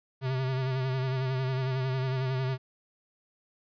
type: tone with vibrato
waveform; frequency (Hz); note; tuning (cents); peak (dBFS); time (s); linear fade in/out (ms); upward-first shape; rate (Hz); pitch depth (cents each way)
square; 130.81; C3; 0; -28; 0.21-2.58; 50; sine; 11; 42
effects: resampled to 11025 Hz + 11-bit